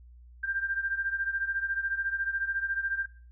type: beating tone pair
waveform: sine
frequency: 1582 / 1596 Hz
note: G6 / G6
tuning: +15 / +31 cents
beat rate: 14 Hz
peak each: -30 / -34 dBFS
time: 0.43-3.06 s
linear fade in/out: 10 ms
effects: noise-tail reverb RT60 0.4 s tail -17 dB re dry + added 60 Hz sine -49 dBFS peak until 3.31 s